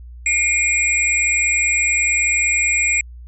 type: tone cluster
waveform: sine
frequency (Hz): 2146 / 2395 / 7660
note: C7 / D7 / A#8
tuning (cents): +43 / +33 / +46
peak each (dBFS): -19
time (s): 0.26-3.01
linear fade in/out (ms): 2
effects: added 60 Hz sine -34 dBFS peak until 3.27 s